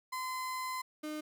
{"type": "tone pair in turn", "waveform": "35% pulse", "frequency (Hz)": [1026, 305], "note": ["C6", "D#4"], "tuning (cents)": [-34, -34], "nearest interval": "octave + major sixth", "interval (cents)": 2100, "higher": "first", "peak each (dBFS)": [-34, -36], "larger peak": "first", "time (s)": [[0.12, 0.82], [1.03, 1.21]], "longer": "first", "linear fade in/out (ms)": 10, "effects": []}